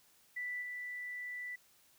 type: tone with level steps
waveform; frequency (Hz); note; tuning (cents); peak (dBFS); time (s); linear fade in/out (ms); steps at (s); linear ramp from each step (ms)
sine; 1975.5; B6; 0; -37 / -40; 0.36-1.56; 10; 0.61; 20
effects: white hiss -67 dBFS RMS until 1.98 s